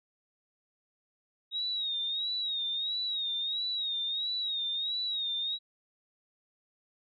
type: tone with vibrato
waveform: sine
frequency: 3770 Hz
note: A#7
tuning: 19 cents sharp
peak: -30 dBFS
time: 1.51-5.59 s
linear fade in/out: 50 ms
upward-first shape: sine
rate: 1.5 Hz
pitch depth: 85 cents each way
effects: none